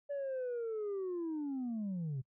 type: linear sweep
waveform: sine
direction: down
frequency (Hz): 577 to 125.5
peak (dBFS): -33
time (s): 0.09-2.22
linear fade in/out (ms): 20
effects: noise-tail reverb RT60 0.1 s tail -25 dB re dry + tanh soft clip ceiling -34 dBFS